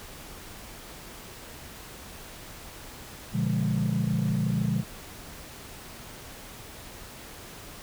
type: chord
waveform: sine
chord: B diminished seventh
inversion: none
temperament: equal with one note detuned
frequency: 120.51 / 146.83 / 174.61 / 207.7 Hz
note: B2 / D3 / F3 / Ab3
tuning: -42 / 0 / 0 / 0 cents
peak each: -28 dBFS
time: 3.32-4.84 s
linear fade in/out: 50 ms
effects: tanh soft clip ceiling -18 dBFS + pink hiss -44 dBFS RMS until 7.82 s

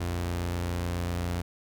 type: tone pair together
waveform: sawtooth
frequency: 58.27 / 87.31 Hz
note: A#1 / F2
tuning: 0 / 0 cents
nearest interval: perfect fifth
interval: 700 cents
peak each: -33 / -25 dBFS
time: 0-1.42 s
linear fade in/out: 10 ms
effects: none

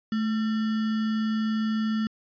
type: tone with sample-and-hold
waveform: sine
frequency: 218.5 Hz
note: A3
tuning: 12 cents flat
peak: -23 dBFS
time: 0.12-2.07 s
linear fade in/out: 2 ms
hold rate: 1575 Hz
effects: resampled to 11025 Hz

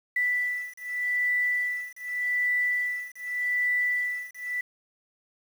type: beating tone pair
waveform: sine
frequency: 1975.5 / 1976.34 Hz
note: B6 / B6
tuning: 0 / +1 cents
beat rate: 0.84 Hz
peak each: -28 / -28 dBFS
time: 0.16-4.61 s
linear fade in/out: 5 ms
effects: 8-bit

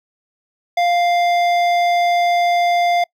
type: tone with hard clipping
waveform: sine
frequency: 698.5 Hz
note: F5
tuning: in tune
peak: -15 dBFS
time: 0.77-3.04 s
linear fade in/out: 5 ms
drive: 12 dB
effects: noise-tail reverb RT60 0.1 s tail -25 dB re dry

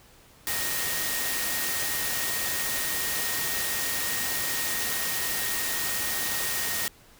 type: tone in noise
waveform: sine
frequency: 1864.7 Hz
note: A#6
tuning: in tune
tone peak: -35 dBFS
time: 0.47-6.88 s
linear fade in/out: 0 ms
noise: white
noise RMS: -29 dBFS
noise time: 0.47-6.88 s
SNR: -9 dB
effects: pink hiss -55 dBFS RMS until 7.19 s

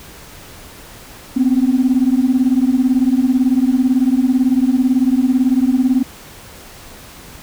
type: beating tone pair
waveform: sine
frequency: 248.3 / 266.3 Hz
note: B3 / C4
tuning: +9 / +31 cents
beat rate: 18 Hz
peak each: -13 dBFS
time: 1.36-6.03 s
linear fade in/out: 10 ms
effects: tanh soft clip ceiling -5 dBFS + pink hiss -38 dBFS RMS until 7.42 s

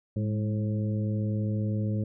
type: harmonic tone with a mistuned harmonic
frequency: 107.7 Hz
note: A2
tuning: 37 cents flat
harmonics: 1 / 2 / 3 / 4 / 5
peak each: -27 / -31 / -39 / -43 / -41 dBFS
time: 0.16-2.04 s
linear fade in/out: 5 ms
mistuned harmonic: 2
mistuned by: -62 cents
effects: none

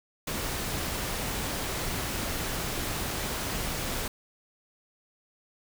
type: noise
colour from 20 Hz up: pink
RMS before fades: -32 dBFS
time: 0.27-4.08 s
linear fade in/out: 5 ms
effects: none

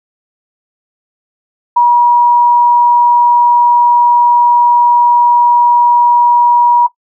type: tone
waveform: sine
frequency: 960 Hz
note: B5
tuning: 49 cents flat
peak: -4 dBFS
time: 1.76-6.87 s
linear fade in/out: 10 ms
effects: noise-tail reverb RT60 0.1 s tail -17 dB re dry

